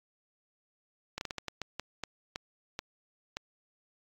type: slowing click train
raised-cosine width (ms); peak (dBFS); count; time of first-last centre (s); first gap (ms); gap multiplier
0.2; -18; 12; 1.18-3.369; 31; 1.34
effects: AAC 48 kbps